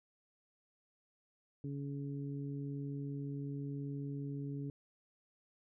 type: harmonic tone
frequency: 140.9 Hz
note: C#3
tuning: 29 cents sharp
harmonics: 1 / 2 / 3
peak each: -40 / -43 / -51 dBFS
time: 1.64-4.7 s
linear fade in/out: 2 ms
effects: none